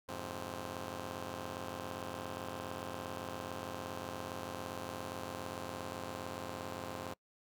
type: chord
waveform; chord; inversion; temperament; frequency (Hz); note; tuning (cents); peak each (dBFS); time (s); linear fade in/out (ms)
5% pulse; F minor; none; just; 87.31 / 104.77 / 130.96; F2 / Ab2 / C3; 0 / +16 / +2; -34 / -35 / -38; 0.08-7.14; 10
effects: noise-tail reverb RT60 0.1 s tail -24 dB re dry